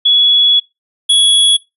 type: tone pair in turn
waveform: sine / square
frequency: 3380 / 3362 Hz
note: G#7 / G#7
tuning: +30 / +20 cents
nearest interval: unison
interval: 10 cents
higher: first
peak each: -6 / -7 dBFS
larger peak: first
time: 0.05-0.6 / 1.09-1.57 s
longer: first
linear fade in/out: 10 ms
effects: noise-tail reverb RT60 0.2 s tail -21 dB re dry + resampled to 32000 Hz